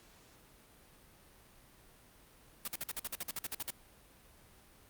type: noise bursts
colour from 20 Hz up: white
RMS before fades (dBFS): -38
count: 14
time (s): 2.65-3.705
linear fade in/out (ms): 2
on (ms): 28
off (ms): 51
effects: pink hiss -61 dBFS RMS until 4.89 s + Opus 48 kbps